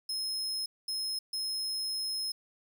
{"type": "tone bursts at uneven times", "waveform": "40% pulse", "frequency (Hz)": 5160, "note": "E8", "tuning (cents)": -38, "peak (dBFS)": -31, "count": 3, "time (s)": [[0.09, 0.66], [0.88, 1.19], [1.33, 2.32]], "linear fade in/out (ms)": 5, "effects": ["12-bit"]}